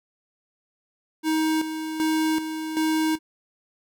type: tone with tremolo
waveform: square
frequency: 315.4 Hz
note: D#4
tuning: 24 cents sharp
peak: -21 dBFS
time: 1.23-3.19 s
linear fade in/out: 50 ms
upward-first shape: square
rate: 1.3 Hz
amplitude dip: 60%
effects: none